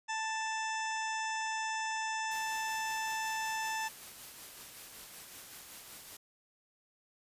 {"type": "harmonic tone", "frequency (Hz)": 882, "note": "A5", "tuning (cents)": 4, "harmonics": [1, 2, 3, 4, 6, 7, 8, 9], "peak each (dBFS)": [-36, -39, -43, -48, -47, -48, -49, -54], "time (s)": [0.08, 3.89], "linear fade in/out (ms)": 20}
{"type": "noise with tremolo", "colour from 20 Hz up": "white", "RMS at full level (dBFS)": -48, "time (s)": [2.31, 6.17], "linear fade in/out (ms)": 5, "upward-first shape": "sine", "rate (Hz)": 5.3, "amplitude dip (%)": 30}
{"effects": ["resampled to 32000 Hz"]}